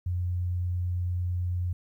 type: tone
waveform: sine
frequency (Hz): 89.1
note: F2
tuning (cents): +35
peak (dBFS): -26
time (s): 0.06-1.73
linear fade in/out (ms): 5
effects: 11-bit